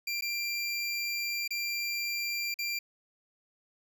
25% pulse tone with dropouts, 2372 Hz, D7, 17 cents sharp, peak -27 dBFS, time 0.07-2.79 s, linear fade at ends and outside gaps 5 ms, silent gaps 0.21-0.221 / 1.478-1.506 / 2.542-2.588 s, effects none

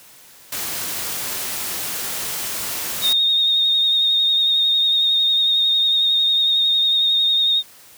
white noise, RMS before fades -26 dBFS, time 0.52-3.13 s, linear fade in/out 5 ms
sine tone with vibrato, 3700 Hz, A#7, 14 cents flat, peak -14 dBFS, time 3.01-7.63 s, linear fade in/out 50 ms, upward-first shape sine, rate 11 Hz, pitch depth 25 cents each way
effects white hiss -46 dBFS RMS until 7.97 s + high-pass 60 Hz 12 dB/octave

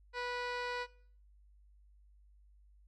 15% pulse tone with low-pass filter, 490.3 Hz, B4, 13 cents flat, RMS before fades -39 dBFS, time 0.13-0.87 s, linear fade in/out 50 ms, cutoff 3600 Hz, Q 1.9, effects noise-tail reverb RT60 0.5 s tail -19 dB re dry + added 50 Hz sine -60 dBFS peak until 2.87 s

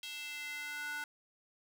square tone with high-pass filter sweep, 294.5 Hz, D4, 5 cents sharp, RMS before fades -42 dBFS, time 0.03-1.04 s, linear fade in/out 2 ms, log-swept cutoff 3100 to 1300 Hz, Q 3.3, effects none

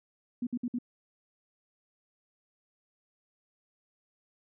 sine tone bursts, 243.3 Hz, B3, 26 cents flat, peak -29 dBFS, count 4, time 0.42-0.787 s, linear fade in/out 5 ms, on 49 ms, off 57 ms, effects none

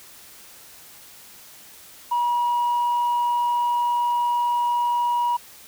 sine tone, 961 Hz, B5, 48 cents flat, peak -17 dBFS, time 2.11-5.37 s, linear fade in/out 10 ms, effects tanh soft clip ceiling -17 dBFS + white hiss -46 dBFS RMS until 5.67 s

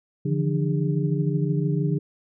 sine tone cluster, 145.4 / 159 / 171.6 / 299.5 / 405.8 Hz, D3 / D#3 / F3 / D4 / G#4, -17 / +38 / -30 / +34 / -40 cents, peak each -23 / -31 / -26 / -31 / -31 dBFS, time 0.25-1.99 s, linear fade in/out 10 ms, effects none

